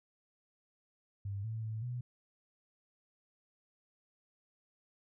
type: tone with pitch steps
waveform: sine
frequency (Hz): 99.8 / 111.5 / 109.9 / 122.8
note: G2 / A2 / A2 / B2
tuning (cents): +32 / +23 / -2 / -9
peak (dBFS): -36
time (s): 1.25-2.01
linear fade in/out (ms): 5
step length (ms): 190
effects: none